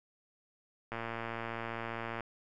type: click train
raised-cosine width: 0.5 ms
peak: -23 dBFS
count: 149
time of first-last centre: 0.92-2.207 s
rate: 115 Hz
effects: none